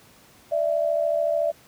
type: tone pair together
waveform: sine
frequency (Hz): 590.3 / 664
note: D5 / E5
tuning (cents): +9 / +12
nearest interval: major second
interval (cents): 203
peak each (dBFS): -23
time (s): 0.51-1.52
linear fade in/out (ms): 20
effects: pink hiss -53 dBFS RMS until 1.67 s + high-pass 80 Hz 12 dB/octave